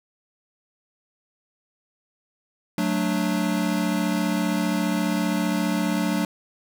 square chord, D major, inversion first, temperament equal, 185 / 220 / 293.7 Hz, F#3 / A3 / D4, 0 / 0 / 0 cents, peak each -26 / -27 / -27 dBFS, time 2.78-6.25 s, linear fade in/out 2 ms, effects none

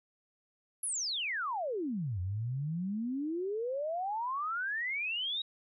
sine exponential two-way sweep, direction down then up, 11380 to 87.31 to 3848 Hz, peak -32 dBFS, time 0.83-5.42 s, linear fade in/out 5 ms, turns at 2.2 s, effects none

